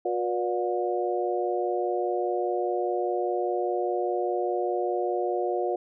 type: harmonic tone with a mistuned harmonic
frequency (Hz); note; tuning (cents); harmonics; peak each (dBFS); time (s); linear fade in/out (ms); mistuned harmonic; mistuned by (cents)
120; B2; -49; 3 / 4 / 5 / 6; -28 / -31 / -32 / -30; 0.05-5.76; 5; 5; -44
effects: none